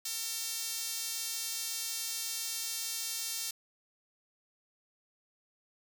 sawtooth tone with high-pass filter, 452.7 Hz, A4, 49 cents sharp, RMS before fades -37 dBFS, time 0.05-3.51 s, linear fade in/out 5 ms, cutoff 5400 Hz, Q 1, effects none

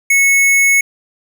square tone, 2200 Hz, C#7, 14 cents flat, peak -9 dBFS, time 0.1-0.81 s, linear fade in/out 5 ms, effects none

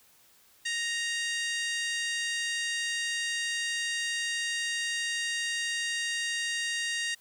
harmonic tone with a mistuned harmonic, 932.3 Hz, A#5, in tune, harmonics 2 / 3 / 4 / 5 / 6 / 7 / 8 / 9 / 10, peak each -32 / -36 / -38 / -40 / -42 / -43 / -44 / -45 / -46 dBFS, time 0.65-7.15 s, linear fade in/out 10 ms, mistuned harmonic 6, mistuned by +43 cents, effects white hiss -61 dBFS RMS until 7.2 s

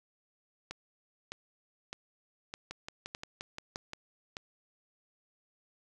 two click trains, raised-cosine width 0.2 ms, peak -23 / -22 dBFS, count 8 / 7, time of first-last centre 2.71-3.934 / 0.71-4.369 s, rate 5.72 / 1.64 Hz, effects none

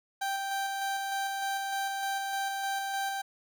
30% pulse tone with tremolo, 784 Hz, G5, in tune, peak -27 dBFS, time 0.21-3.22 s, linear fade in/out 10 ms, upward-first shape square, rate 3.3 Hz, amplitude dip 25%, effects 11-bit

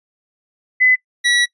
sine / 25% pulse tone pair in turn, 2015 / 1936.2 Hz, B6 / B6, +34 / -35 cents, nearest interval minor second, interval 69 cents, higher first, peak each -9 dBFS, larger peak neither, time 0.8-0.96 / 1.24-1.46 s, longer second, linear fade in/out 20 ms, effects noise-tail reverb RT60 0.1 s tail -21 dB re dry + resampled to 24000 Hz

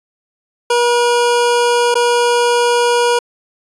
25% pulse tone with dropouts, 480 Hz, B4, 49 cents flat, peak -7 dBFS, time 0.7-3.19 s, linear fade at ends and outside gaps 5 ms, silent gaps 1.943-1.953 s, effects resampled to 24000 Hz

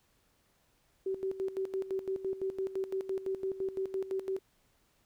sine tone with tremolo, 383.1 Hz, G4, 40 cents flat, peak -30 dBFS, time 1.06-4.39 s, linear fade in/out 5 ms, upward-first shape square, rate 5.9 Hz, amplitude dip 75%, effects pink hiss -71 dBFS RMS until 5.05 s

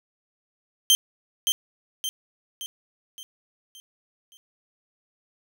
sawtooth tone with echo, 3136 Hz, G7, in tune, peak -11 dBFS, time 0.9-0.95 s, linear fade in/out 0 ms, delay 570 ms, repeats 6, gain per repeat -6 dB, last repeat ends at 4.37 s, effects none

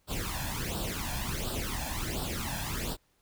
pink noise with flanger, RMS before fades -34 dBFS, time 0.07-2.97 s, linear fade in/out 50 ms, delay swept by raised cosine 0.23 to 1.21 ms, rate 1.4 Hz, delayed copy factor +0.75, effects pink hiss -71 dBFS RMS until 3.21 s

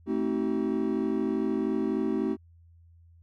triangle chord, A diminished seventh, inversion none, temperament just, 220 / 264 / 316.8 / 380.2 Hz, A3 / C4 / Eb4 / Gb4, 0 / +16 / +31 / +47 cents, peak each -29 dBFS, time 0.06-2.37 s, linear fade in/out 50 ms, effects added 84 Hz sine -53 dBFS peak until 3.22 s

